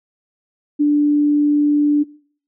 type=tone; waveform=sine; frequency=293.7 Hz; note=D4; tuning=in tune; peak=-11 dBFS; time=0.79-2.04 s; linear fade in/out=20 ms; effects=noise-tail reverb RT60 0.5 s tail -21 dB re dry